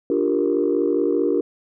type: chord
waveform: sine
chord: G minor seventh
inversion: second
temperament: equal with one note detuned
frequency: 293.7 / 349.2 / 394 / 466.2 Hz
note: D4 / F4 / G4 / Bb4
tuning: 0 / 0 / +9 / 0 cents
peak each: -22 dBFS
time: 0.1-1.41 s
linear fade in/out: 2 ms
effects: tanh soft clip ceiling -9 dBFS